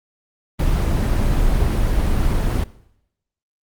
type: noise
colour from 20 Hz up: brown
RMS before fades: -17 dBFS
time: 0.59-2.64 s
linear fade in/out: 5 ms
effects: noise-tail reverb RT60 0.8 s tail -19 dB re dry + Opus 24 kbps